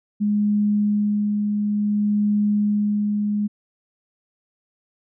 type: tone with tremolo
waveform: sine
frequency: 207.7 Hz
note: G#3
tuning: in tune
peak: -16 dBFS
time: 0.2-3.48 s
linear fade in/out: 20 ms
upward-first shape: sine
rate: 0.57 Hz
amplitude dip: 30%
effects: none